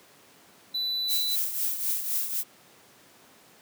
triangle tone, 3980 Hz, B7, 13 cents sharp, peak -25 dBFS, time 0.74-1.36 s, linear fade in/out 10 ms
violet noise with tremolo, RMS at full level -26 dBFS, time 1.07-2.44 s, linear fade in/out 50 ms, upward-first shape triangle, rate 3.9 Hz, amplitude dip 65%
effects pink hiss -55 dBFS RMS until 3.61 s + high-pass 200 Hz 12 dB/octave

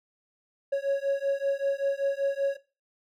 triangle beating tone pair, 551 / 556.2 Hz, C#5 / C#5, -11 / +6 cents, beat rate 5.2 Hz, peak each -26 dBFS, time 0.72-2.57 s, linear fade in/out 10 ms, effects noise-tail reverb RT60 0.3 s tail -17 dB re dry

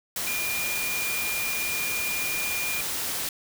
sine tone in noise, 2414 Hz, D7, 47 cents sharp, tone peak -29 dBFS, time 0.27-2.81 s, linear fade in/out 2 ms, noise white, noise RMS -30 dBFS, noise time 0.16-3.29 s, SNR -2 dB, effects none

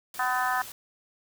white noise, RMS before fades -42 dBFS, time 0.14-0.72 s, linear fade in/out 2 ms
harmonic tone, 252.4 Hz, B3, 38 cents sharp, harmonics 3 / 4 / 5 / 6 / 7, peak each -29 / -30 / -31 / -32 / -32 dBFS, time 0.19-0.62 s, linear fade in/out 5 ms
effects none

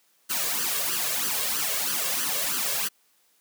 white noise with flanger, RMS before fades -27 dBFS, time 0.29-2.89 s, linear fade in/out 20 ms, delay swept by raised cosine 0.65 to 1.85 ms, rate 3.1 Hz, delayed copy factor +0.75, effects white hiss -65 dBFS RMS until 3.4 s + high-pass 200 Hz 12 dB/octave

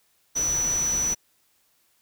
sine tone in noise, 5930 Hz, F#8, 3 cents sharp, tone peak -22 dBFS, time 0.35-1.15 s, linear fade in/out 20 ms, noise pink, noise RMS -35 dBFS, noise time 0.35-1.15 s, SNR +10 dB, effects white hiss -66 dBFS RMS until 2.01 s

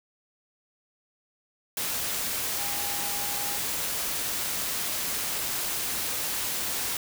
sine tone in noise, 813 Hz, G#5, 37 cents flat, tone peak -39 dBFS, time 2.58-3.57 s, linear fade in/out 2 ms, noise white, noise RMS -30 dBFS, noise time 1.77-6.97 s, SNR -12 dB, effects none

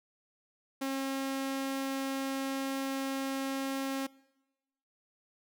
sawtooth tone, 270.1 Hz, C#4, 45 cents flat, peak -28 dBFS, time 0.81-4.07 s, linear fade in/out 10 ms, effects noise-tail reverb RT60 1.0 s tail -23 dB re dry

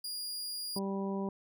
sawtooth tone, 4844 Hz, D#8, 47 cents flat, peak -34 dBFS, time 0.04-0.79 s, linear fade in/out 5 ms
harmonic tone, 195.7 Hz, G3, 3 cents flat, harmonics 1 / 2 / 3 / 4 / 5, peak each -34 / -38 / -44 / -47 / -44 dBFS, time 0.76-1.29 s, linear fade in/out 2 ms
effects none

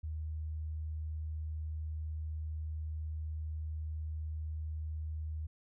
sine tone, 77.9 Hz, D#2, 3 cents sharp, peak -36 dBFS, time 0.03-5.47 s, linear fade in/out 10 ms, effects none

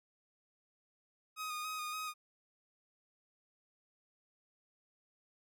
sawtooth tone with vibrato, 1244.5 Hz, D#6, in tune, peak -35 dBFS, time 1.36-2.14 s, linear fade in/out 50 ms, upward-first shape square, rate 3.5 Hz, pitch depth 22 cents each way, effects none

